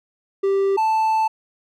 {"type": "tone pair in turn", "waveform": "triangle", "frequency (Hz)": [392, 880], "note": ["G4", "A5"], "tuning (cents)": [0, 0], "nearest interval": "octave + major second", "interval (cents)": 1400, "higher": "second", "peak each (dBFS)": -14, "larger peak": "neither", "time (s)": [[0.43, 0.77], [0.77, 1.28]], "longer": "second", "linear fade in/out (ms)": 10, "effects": []}